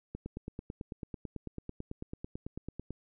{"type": "click train", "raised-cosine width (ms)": 3, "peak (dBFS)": -26, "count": 26, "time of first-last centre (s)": [0.15, 2.906], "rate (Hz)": 9.07, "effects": []}